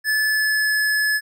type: tone with pitch glide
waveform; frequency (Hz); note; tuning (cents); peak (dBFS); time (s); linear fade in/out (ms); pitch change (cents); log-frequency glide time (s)
square; 1731 to 1715.1; A6 to A6; -29 to -45; -18; 0.04-1.21; 50; -16; 0.25-0.77
effects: none